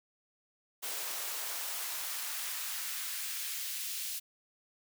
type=noise with high-pass filter sweep; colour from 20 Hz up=white; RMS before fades=-38 dBFS; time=0.82-4.2 s; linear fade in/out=20 ms; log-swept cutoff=420 to 3000 Hz; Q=0.92; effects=none